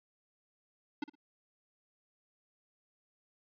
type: tone with echo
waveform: square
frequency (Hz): 293.7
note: D4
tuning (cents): 0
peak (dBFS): -33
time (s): 1.02-1.04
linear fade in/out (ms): 5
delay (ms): 57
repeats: 2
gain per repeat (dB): -15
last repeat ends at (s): 1.154
effects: resampled to 11025 Hz